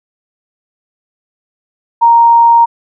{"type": "tone", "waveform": "sine", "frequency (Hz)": 932.3, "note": "A#5", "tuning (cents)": 0, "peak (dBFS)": -3, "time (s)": [2.01, 2.66], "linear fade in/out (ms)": 20, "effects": []}